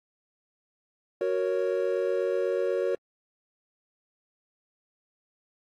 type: chord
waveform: triangle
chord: F# major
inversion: none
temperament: equal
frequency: 370 / 466.2 / 554.4 Hz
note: F#4 / A#4 / C#5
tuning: 0 / 0 / 0 cents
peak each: -27 dBFS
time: 1.21-2.95 s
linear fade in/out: 2 ms
effects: AAC 48 kbps